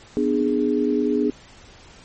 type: chord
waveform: sine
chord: G# diminished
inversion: first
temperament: just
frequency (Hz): 249.2 / 299 / 415.3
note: B3 / D4 / G#4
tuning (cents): +16 / +31 / 0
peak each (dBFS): -22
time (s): 0.17-1.3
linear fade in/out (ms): 0
effects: pink hiss -47 dBFS RMS until 2.04 s + MP3 32 kbps